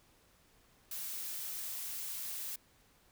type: noise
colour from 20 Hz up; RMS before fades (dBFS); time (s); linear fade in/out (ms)
blue; -41; 0.91-2.56; 5
effects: pink hiss -67 dBFS RMS until 3.11 s